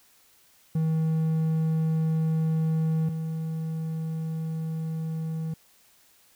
triangle tone pair in turn, 159.7 / 160.46 Hz, D#3 / E3, +45 / -46 cents, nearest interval unison, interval 9 cents, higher second, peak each -20 / -26 dBFS, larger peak first, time 0.75-3.09 / 3.09-5.54 s, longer second, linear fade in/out 5 ms, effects white hiss -60 dBFS RMS until 6.35 s

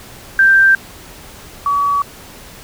sine tone pair in turn, 1573 / 1136.8 Hz, G6 / C#6, +6 / +43 cents, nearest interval tritone, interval 563 cents, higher first, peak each -6 / -12 dBFS, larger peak first, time 0.39-0.75 / 1.66-2.02 s, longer neither, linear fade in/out 2 ms, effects pink hiss -37 dBFS RMS until 2.63 s

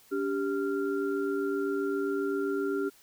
sine tone cluster, 285.7 / 393.3 / 1387 Hz, D4 / G4 / F6, -48 / +6 / -12 cents, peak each -32 / -29 / -38 dBFS, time 0.11-2.9 s, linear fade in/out 20 ms, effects white hiss -59 dBFS RMS until 3.02 s

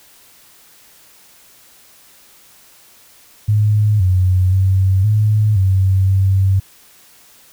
sine tone with pitch steps, 105.5 / 92.2 / 95.2 / 106.5 / 95.3 / 96.2 Hz, G#2 / F#2 / F#2 / G#2 / G2 / G2, +28 / -6 / +50 / +44 / -48 / -32 cents, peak -10 dBFS, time 3.48-6.6 s, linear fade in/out 10 ms, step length 520 ms, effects white hiss -47 dBFS RMS until 7.52 s

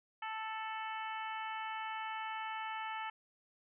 harmonic tone with a mistuned harmonic, 440 Hz, A4, in tune, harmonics 2 / 3 / 4 / 5 / 6 / 7, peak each -41 / -45 / -47 / -49 / -51 / -52 dBFS, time 0.22-3.1 s, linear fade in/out 5 ms, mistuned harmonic 7, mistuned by -34 cents, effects none

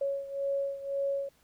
sine beating tone pair, 554.4 / 556.3 Hz, C#5 / C#5, 0 / +6 cents, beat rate 1.9 Hz, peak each -31 / -35 dBFS, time 0.01-1.29 s, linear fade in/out 5 ms, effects pink hiss -66 dBFS RMS until 1.43 s

